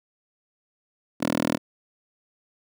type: tone with high-pass filter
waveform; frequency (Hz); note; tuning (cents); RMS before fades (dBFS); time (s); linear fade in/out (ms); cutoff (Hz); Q
10% pulse; 40.37; E1; -35; -25; 1.2-1.58; 20; 280; 1.9
effects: none